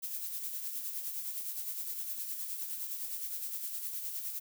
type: noise with tremolo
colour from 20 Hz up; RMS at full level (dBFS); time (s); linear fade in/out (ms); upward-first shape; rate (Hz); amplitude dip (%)
violet; -37; 0.02-4.4; 20; sine; 9.7; 45
effects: none